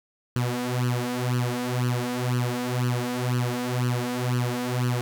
sawtooth tone with flanger, 123.47 Hz, B2, in tune, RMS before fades -26 dBFS, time 0.36-5.01 s, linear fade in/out 0 ms, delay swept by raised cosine 0.67 to 3.97 ms, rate 2 Hz, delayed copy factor +0.85, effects none

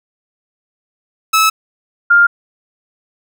sawtooth / sine tone pair in turn, 1300 / 1402.6 Hz, E6 / F6, -24 / +7 cents, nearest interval minor second, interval 131 cents, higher second, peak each -5 dBFS, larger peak neither, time 1.33-1.5 / 2.1-2.27 s, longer neither, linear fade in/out 10 ms, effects none

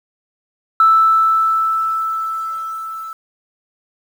sine tone with level ramp, 1318.5 Hz, E6, in tune, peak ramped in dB -6 to -26 dBFS, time 0.8-3.13 s, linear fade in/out 2 ms, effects tanh soft clip ceiling -2 dBFS + 7-bit

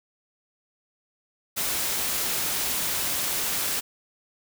white noise, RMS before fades -27 dBFS, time 1.56-3.81 s, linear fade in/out 20 ms, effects none

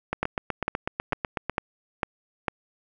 two click trains, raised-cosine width 0.5 ms, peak -11 / -9 dBFS, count 12 / 6, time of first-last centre 0.13-1.496 / 0.23-2.482 s, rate 8.05 / 2.22 Hz, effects none

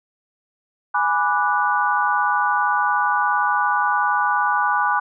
sine chord, G# half-diminished seventh, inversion none, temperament equal with one note detuned, 830.6 / 987.8 / 1174.7 / 1474 Hz, G#5 / B5 / D6 / F#6, 0 / 0 / 0 / -7 cents, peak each -22 dBFS, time 0.94-5 s, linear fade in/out 10 ms, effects none

